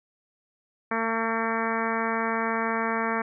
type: harmonic tone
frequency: 226.2 Hz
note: A3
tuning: 48 cents sharp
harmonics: 1 / 2 / 3 / 4 / 5 / 6 / 7 / 8 / 9 / 10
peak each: -31 / -32 / -34 / -32 / -32 / -34 / -35 / -34 / -39 / -38 dBFS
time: 0.91-3.22 s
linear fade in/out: 5 ms
effects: none